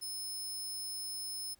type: tone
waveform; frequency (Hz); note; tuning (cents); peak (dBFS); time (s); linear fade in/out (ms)
20% pulse; 5210; E8; -21; -33; 0.01-1.55; 20
effects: pink hiss -69 dBFS RMS until 1.59 s

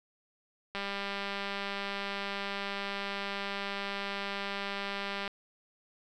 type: click train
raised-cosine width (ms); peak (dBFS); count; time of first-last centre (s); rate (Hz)
0.3; -20; 902; 0.75-5.278; 199
effects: none

